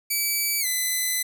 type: tone with pitch glide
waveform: 5% pulse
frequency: 2300 to 2014 Hz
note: D7 to B6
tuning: -37 to +33 cents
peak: -13 dBFS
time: 0.1-1.23 s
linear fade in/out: 10 ms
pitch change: -230 cents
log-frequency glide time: 0.6-0.66 s
effects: none